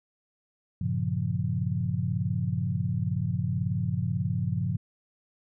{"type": "chord", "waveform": "sine", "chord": "G half-diminished seventh", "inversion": "none", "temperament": "equal", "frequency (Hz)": [98, 116.54, 138.59, 174.61], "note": ["G2", "Bb2", "Db3", "F3"], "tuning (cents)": [0, 0, 0, 0], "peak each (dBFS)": -31, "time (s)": [0.81, 4.77], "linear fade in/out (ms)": 5, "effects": []}